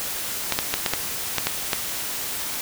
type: clicks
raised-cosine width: 0.2 ms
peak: -3 dBFS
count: 8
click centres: 0.523 / 0.589 / 0.74 / 0.862 / 0.936 / 1.383 / 1.47 / 1.732 s
effects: white hiss -29 dBFS RMS until 2.61 s